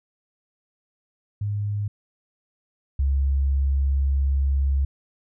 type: tone pair in turn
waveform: sine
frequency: 103 / 68.55 Hz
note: G#2 / C#2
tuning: -14 / -19 cents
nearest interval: perfect fifth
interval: 705 cents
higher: first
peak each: -23 / -18 dBFS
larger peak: second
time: 1.41-1.88 / 2.99-4.85 s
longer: second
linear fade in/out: 5 ms
effects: none